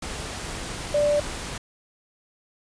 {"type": "tone in noise", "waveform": "sine", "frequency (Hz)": 587.3, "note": "D5", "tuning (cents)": 0, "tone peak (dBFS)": -18, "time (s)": [0.94, 1.2], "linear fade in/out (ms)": 5, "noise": "pink", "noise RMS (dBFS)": -33, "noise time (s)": [0.02, 1.58], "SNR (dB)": 12, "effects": ["resampled to 22050 Hz"]}